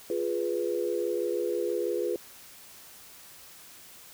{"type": "chord", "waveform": "sine", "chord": "F diminished", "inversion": "none", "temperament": "equal", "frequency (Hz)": [349.2, 415.3, 493.9], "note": ["F4", "Ab4", "Cb5"], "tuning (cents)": [0, 0, 0], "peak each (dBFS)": -31, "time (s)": [0.1, 2.16], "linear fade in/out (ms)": 2, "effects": ["white hiss -50 dBFS RMS until 4.13 s"]}